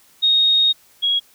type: tone pair in turn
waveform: sine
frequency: 3729 / 3311 Hz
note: A#7 / G#7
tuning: 0 / -6 cents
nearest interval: major second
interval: 206 cents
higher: first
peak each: -12 / -15 dBFS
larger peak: first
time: 0.22-0.73 / 1.02-1.2 s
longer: first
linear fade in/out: 20 ms
effects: white hiss -53 dBFS RMS until 1.34 s